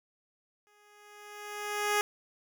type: tone with exponential growth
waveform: 10% pulse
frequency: 415.3 Hz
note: G#4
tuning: in tune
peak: -16 dBFS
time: 0.67-2.01 s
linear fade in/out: 0 ms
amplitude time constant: 290 ms
effects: none